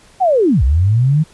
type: linear two-way sweep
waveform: sine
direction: down then up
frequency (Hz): 784 to 59.2 to 161.1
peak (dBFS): -9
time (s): 0.2-1.24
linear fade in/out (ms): 20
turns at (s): 0.63
effects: pink hiss -47 dBFS RMS until 1.33 s + resampled to 24000 Hz